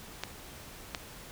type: clicks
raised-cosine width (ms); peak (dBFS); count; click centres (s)
0.2; -15; 2; 0.236 / 0.948
effects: pink hiss -48 dBFS RMS until 1.31 s